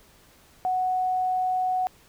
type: tone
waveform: sine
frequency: 740 Hz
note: F#5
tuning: in tune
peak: -22 dBFS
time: 0.65-1.87 s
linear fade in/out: 0 ms
effects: pink hiss -56 dBFS RMS until 2.08 s